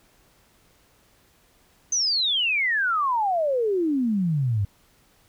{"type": "exponential sweep", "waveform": "sine", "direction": "down", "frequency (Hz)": [6300, 95.6], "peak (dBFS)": -20, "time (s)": [1.92, 4.65], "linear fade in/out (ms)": 5, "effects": ["pink hiss -60 dBFS RMS until 5.28 s"]}